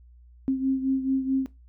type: beating tone pair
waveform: sine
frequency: 265.1 / 269.7 Hz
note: C4 / C#4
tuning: +23 / -47 cents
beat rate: 4.6 Hz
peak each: -23 / -29 dBFS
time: 0.48-1.46 s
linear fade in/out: 0 ms
effects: noise-tail reverb RT60 0.2 s tail -18 dB re dry + added 60 Hz sine -49 dBFS peak until 1.68 s